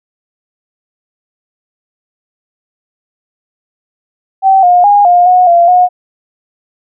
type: tone with pitch steps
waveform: sine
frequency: 771 / 713 / 817 / 708 / 728 / 688 / 723 Hz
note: G5 / F5 / G#5 / F5 / F#5 / F5 / F#5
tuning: -29 / +36 / -29 / +23 / -28 / -26 / -40 cents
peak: -3 dBFS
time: 4.42-5.89 s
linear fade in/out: 50 ms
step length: 210 ms
effects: none